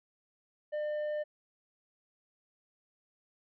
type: tone with tanh clipping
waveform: triangle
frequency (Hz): 601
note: D5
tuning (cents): +40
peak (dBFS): -33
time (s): 0.72-1.24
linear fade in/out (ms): 20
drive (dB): 10
effects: none